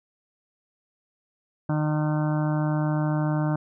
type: harmonic tone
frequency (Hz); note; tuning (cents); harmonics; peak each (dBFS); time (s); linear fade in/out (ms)
152.3; D#3; -37; 1 / 2 / 4 / 5 / 6 / 7 / 8 / 9 / 10; -23 / -28 / -33 / -38 / -37 / -41 / -42 / -42 / -42; 1.69-3.56; 5
effects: none